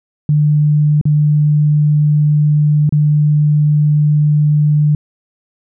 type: tone with dropouts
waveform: sine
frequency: 149.4 Hz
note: D3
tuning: 30 cents sharp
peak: -8 dBFS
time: 0.29-4.95 s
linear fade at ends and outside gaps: 2 ms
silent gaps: 1.013-1.054 / 2.893-2.924 s
effects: none